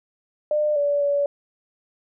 sine tone with pitch steps, 601 / 576 / 571 Hz, D5 / D5 / D5, +40 / -34 / -49 cents, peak -18 dBFS, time 0.51-1.26 s, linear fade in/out 2 ms, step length 250 ms, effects none

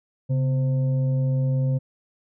sine tone with frequency modulation, 134.8 Hz, C#3, 48 cents flat, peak -19 dBFS, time 0.29-1.79 s, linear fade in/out 20 ms, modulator 386 Hz, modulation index 0.36, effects none

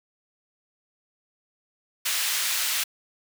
pink high-pass noise, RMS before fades -26 dBFS, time 2.05-2.84 s, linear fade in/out 10 ms, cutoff 2100 Hz, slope 12 dB/octave, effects none

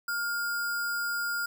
sine tone with sample-and-hold, 1412 Hz, F6, 19 cents sharp, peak -28 dBFS, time 0.08-1.46 s, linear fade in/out 5 ms, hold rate 6300 Hz, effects none

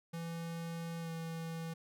square tone with pitch glide, 166.9 to 164.32 Hz, E3 to E3, +22 to -5 cents, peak -40 dBFS, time 0.13-1.74 s, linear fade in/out 10 ms, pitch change -27 cents, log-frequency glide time 1-1.1 s, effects none

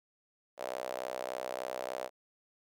sawtooth tone with high-pass filter, 63.4 Hz, B1, 46 cents sharp, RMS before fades -39 dBFS, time 0.57-2.1 s, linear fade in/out 50 ms, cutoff 590 Hz, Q 4.3, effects none

